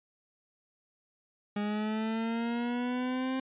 40% pulse linear sweep, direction up, 205.2 to 263.4 Hz, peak -29 dBFS, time 1.56-3.4 s, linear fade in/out 5 ms, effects resampled to 8000 Hz

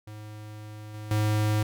square tone with level steps, 106.5 Hz, G#2, 44 cents sharp, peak -40 / -37 / -23 dBFS, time 0.07-1.63 s, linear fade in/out 5 ms, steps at 0.94 / 1.11 s, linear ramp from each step 2 ms, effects none

